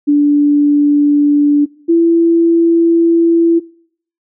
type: tone pair in turn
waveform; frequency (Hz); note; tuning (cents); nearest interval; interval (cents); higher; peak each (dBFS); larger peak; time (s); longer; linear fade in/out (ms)
sine; 291.1 / 334.8; D4 / E4; -15 / +27; major second; 242; second; -6; neither; 0.07-1.66 / 1.88-3.6; second; 20
effects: noise-tail reverb RT60 0.6 s tail -22 dB re dry